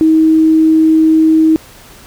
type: tone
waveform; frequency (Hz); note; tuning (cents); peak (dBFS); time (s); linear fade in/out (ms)
sine; 317.7; D#4; +36; -5; 0.01-1.56; 0
effects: pink hiss -38 dBFS RMS until 2.06 s